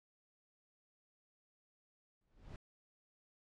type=noise with exponential growth; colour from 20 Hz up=brown; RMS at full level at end=-45 dBFS; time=2.21-2.56 s; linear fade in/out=1 ms; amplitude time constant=75 ms; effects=low-pass 6000 Hz 12 dB/octave